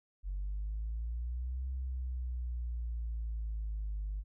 sine linear two-way sweep, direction up then down, 46.25 to 65.41 to 49.68 Hz, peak -33 dBFS, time 0.23-4.24 s, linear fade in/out 50 ms, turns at 1.69 s, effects tanh soft clip ceiling -31 dBFS

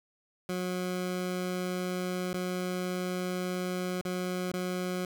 20% pulse tone with dropouts, 181.7 Hz, F#3, 31 cents flat, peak -26 dBFS, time 0.49-5.05 s, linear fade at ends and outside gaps 2 ms, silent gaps 2.331-2.34 / 4.013-4.051 / 4.518-4.537 s, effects none

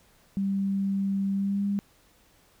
sine tone with pitch glide, 196.1 to 200.8 Hz, G3 to G3, +1 to +42 cents, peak -24 dBFS, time 0.37-1.79 s, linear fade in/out 0 ms, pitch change +41 cents, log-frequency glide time 1.34-1.66 s, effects pink hiss -61 dBFS RMS until 2.6 s

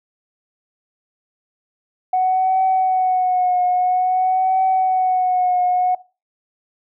sine tone with vibrato, 740 Hz, F#5, in tune, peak -13 dBFS, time 2.13-5.95 s, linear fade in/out 5 ms, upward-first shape triangle, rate 0.5 Hz, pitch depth 43 cents each way, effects noise-tail reverb RT60 0.3 s tail -19 dB re dry + tanh soft clip ceiling -9 dBFS

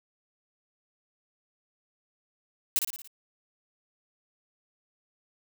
blue noise with echo, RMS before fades -24 dBFS, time 2.76-2.79 s, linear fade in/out 0 ms, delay 57 ms, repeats 5, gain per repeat -5 dB, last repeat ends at 3.075 s, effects none

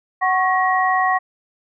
sine tone cluster, 747 / 1101 / 1896 Hz, F#5 / C#6 / A#6, +16 / -12 / +29 cents, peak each -18 / -19 / -21 dBFS, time 0.21-1.19 s, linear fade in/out 20 ms, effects none

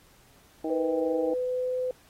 harmonic tone, 158.9 Hz, D#3, 37 cents sharp, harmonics 2 / 3 / 4 / 5, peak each -30 / -34 / -36 / -38 dBFS, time 0.64-1.34 s, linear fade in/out 5 ms
sine tone with pitch glide, 500 to 507 Hz, B4 to B4, +21 to +45 cents, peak -26 dBFS, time 0.7-1.91 s, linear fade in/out 2 ms, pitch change +24 cents, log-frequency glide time 1.24-1.77 s
effects pink hiss -59 dBFS RMS until 2.09 s + AAC 48 kbps

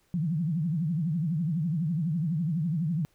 sine tone with vibrato, 162.8 Hz, E3, 21 cents flat, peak -25 dBFS, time 0.14-3.05 s, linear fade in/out 0 ms, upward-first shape triangle, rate 12 Hz, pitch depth 240 cents each way, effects pink hiss -68 dBFS RMS until 3.14 s

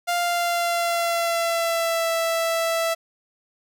sawtooth tone with pitch glide, 698.5 to 661.2 Hz, F5 to E5, 0 to +5 cents, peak -17 dBFS, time 0.07-2.95 s, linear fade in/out 20 ms, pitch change -95 cents, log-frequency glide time 0.18-2.11 s, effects none

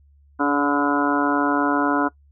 harmonic tone with a mistuned harmonic, 144 Hz, D3, 34 cents flat, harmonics 2 / 3 / 4 / 5 / 6 / 7 / 8 / 9 / 10, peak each -20 / -29 / -29 / -27 / -34 / -25 / -36 / -27 / -26 dBFS, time 0.39-2.09 s, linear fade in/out 20 ms, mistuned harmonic 3, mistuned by -24 cents, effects noise-tail reverb RT60 0.1 s tail -21 dB re dry + added 71 Hz sine -51 dBFS peak until 2.31 s

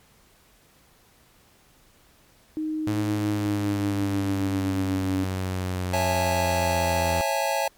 sine tone with pitch glide, 311.1 to 282 Hz, D#4 to C#4, 0 to +30 cents, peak -25 dBFS, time 2.57-5.24 s, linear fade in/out 0 ms, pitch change -170 cents, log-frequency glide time 3.3-4.77 s
sawtooth exponential sweep, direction down, 107.6 to 84.8 Hz, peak -22 dBFS, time 2.87-7.21 s, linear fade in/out 0 ms
square chord, A major seventh, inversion first, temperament just, 550 / 660 / 825 / 880 Hz, C#5 / E5 / G#5 / A5, -14 / +2 / -12 / 0 cents, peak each -29 dBFS, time 5.93-7.68 s, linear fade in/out 5 ms
effects pink hiss -58 dBFS RMS until 7.77 s + MP3 96 kbps

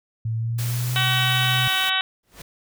sine tone with pitch glide, 112.6 to 126.39 Hz, A2 to B2, +40 to +40 cents, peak -22 dBFS, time 0.25-1.68 s, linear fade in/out 5 ms, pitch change +200 cents, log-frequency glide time 0.36-1.01 s
white noise, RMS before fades -33 dBFS, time 0.58-1.9 s, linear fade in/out 10 ms
harmonic tone, 378.8 Hz, F#4, 41 cents sharp, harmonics 2 / 3 / 4 / 5 / 6 / 7 / 8 / 9 / 10, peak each -31 / -30 / -26 / -30 / -31 / -30 / -25 / -31 / -26 dBFS, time 0.96-2.01 s, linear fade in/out 0 ms
pink noise with exponential growth, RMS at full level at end -35 dBFS, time 2.23-2.42 s, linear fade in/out 5 ms, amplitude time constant 40 ms
effects none

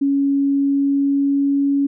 sine tone with pitch glide, 278.4 to 280 Hz, C#4 to C#4, +8 to +18 cents, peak -14 dBFS, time 0.01-1.87 s, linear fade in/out 10 ms, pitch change +10 cents, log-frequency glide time 0.51-1.69 s, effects none

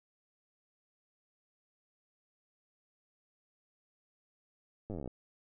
slowing click train, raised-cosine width 2 ms, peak -28 dBFS, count 15, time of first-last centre 4.9-5.076 s, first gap 9 ms, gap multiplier 1.05, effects none

